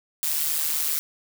blue noise with amplitude modulation, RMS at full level -22 dBFS, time 0.23-0.99 s, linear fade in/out 0 ms, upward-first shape sine, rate 153 Hz, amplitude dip 70%, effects none

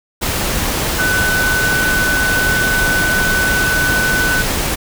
sine tone in noise, 1500 Hz, F#6, 23 cents sharp, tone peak -14 dBFS, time 0.98-4.43 s, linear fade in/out 20 ms, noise pink, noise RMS -18 dBFS, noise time 0.21-4.76 s, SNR +1 dB, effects none

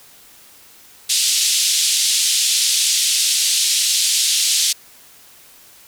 pink band-pass noise, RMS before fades -17 dBFS, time 1.09-4.73 s, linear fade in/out 10 ms, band 3300 to 10000 Hz, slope 24 dB/octave, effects white hiss -46 dBFS RMS until 5.87 s

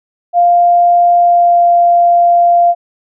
sine tone with pitch glide, 698.5 to 694.1 Hz, F5 to F5, 0 to -11 cents, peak -5 dBFS, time 0.33-2.75 s, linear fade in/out 50 ms, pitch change -11 cents, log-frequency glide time 1.17-1.65 s, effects none

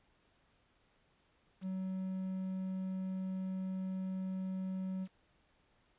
triangle tone with quantisation, 188.1 Hz, F#3, 29 cents sharp, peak -34 dBFS, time 1.61-5.08 s, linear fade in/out 50 ms, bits 10, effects pink hiss -72 dBFS RMS until 5.98 s + resampled to 8000 Hz

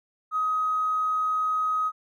triangle tone with tanh clipping, 1261 Hz, D#6, 23 cents sharp, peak -22 dBFS, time 0.31-1.92 s, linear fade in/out 50 ms, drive 2 dB, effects none

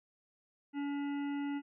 harmonic tone, 284.6 Hz, C#4, 46 cents sharp, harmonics 1 / 3 / 5 / 7 / 9 / 10, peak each -34 / -47 / -52 / -52 / -59 / -58 dBFS, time 0.73-1.62 s, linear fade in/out 50 ms, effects none

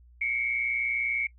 sine tone pair together, 2173 / 2293 Hz, C#7 / D7, -35 / -42 cents, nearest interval minor second, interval 93 cents, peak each -28 / -29 dBFS, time 0.21-1.27 s, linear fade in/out 5 ms, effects noise-tail reverb RT60 0.1 s tail -19 dB re dry + added 60 Hz sine -52 dBFS peak until 1.38 s

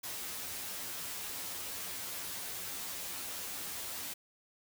white noise with comb filter, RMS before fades -41 dBFS, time 0.03-4.14 s, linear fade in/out 10 ms, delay 11 ms, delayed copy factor +0.95, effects none

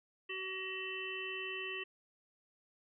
harmonic tone with a mistuned harmonic, 378.1 Hz, F#4, 38 cents sharp, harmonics 1 / 3 / 5 / 7 / 8, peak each -45 / -51 / -45 / -42 / -47 dBFS, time 0.29-1.84 s, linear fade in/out 10 ms, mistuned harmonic 7, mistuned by +16 cents, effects none

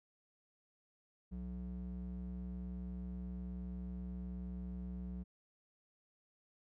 triangle ring-modulated tone, 122.9 Hz, B2, 8 cents flat, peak -36 dBFS, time 1.31-5.24 s, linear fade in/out 20 ms, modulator 59.4 Hz, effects none

